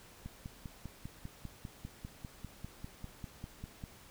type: click train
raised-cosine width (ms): 5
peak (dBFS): -30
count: 19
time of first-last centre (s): 0.26-3.839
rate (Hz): 5.03
effects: pink hiss -57 dBFS RMS until 4.1 s